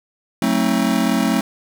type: chord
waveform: square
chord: F# diminished seventh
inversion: none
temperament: just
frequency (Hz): 185 / 222 / 266.4 / 319.7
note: F#3 / A3 / C4 / Eb4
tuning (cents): 0 / +16 / +31 / +47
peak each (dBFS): -23 / -20 / -21 / -25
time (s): 0.42-1.41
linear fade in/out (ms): 2
effects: none